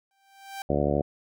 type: tone with exponential growth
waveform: sawtooth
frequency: 784 Hz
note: G5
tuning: in tune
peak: -28 dBFS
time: 0.11-0.62 s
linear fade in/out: 1 ms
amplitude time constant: 110 ms
type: harmonic tone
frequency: 72.2 Hz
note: D2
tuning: 29 cents flat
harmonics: 1 / 2 / 3 / 4 / 5 / 6 / 7 / 8 / 9 / 10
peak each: -32 / -30 / -31 / -31 / -31 / -32 / -31 / -29 / -35 / -35 dBFS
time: 0.69-1.02 s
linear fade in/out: 10 ms
effects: none